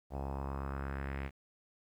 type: tone with low-pass filter sweep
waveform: sawtooth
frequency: 68.4 Hz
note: C#2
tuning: 23 cents flat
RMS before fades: -39 dBFS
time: 0.1-1.31 s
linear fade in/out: 50 ms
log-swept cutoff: 730 to 2300 Hz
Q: 2.9
effects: 11-bit